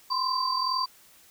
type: tone cluster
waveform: sine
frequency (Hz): 1017 / 1059 / 4660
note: C6 / C6 / D8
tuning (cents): -50 / +21 / -14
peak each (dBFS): -29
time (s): 0.1-0.86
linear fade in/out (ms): 10
effects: white hiss -56 dBFS RMS until 1.3 s